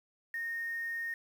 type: tone with quantisation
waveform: sine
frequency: 1846 Hz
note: A#6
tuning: 17 cents flat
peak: -34 dBFS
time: 0.34-1.14 s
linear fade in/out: 2 ms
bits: 9
effects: none